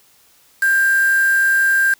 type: tone with quantisation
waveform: sine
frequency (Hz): 1589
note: G6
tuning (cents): +23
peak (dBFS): -12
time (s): 0.62-1.94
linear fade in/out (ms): 5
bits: 4
effects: white hiss -53 dBFS RMS until 1.99 s